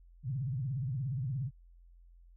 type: tone with vibrato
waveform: sine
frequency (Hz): 130.81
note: C3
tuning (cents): 0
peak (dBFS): -32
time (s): 0.23-1.51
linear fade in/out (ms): 50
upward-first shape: triangle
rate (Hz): 17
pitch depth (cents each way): 270
effects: added 43 Hz sine -55 dBFS peak until 2.36 s